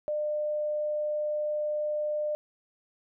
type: tone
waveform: sine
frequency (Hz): 601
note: D5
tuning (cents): +40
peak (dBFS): -27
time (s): 0.08-2.35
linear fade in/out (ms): 0
effects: none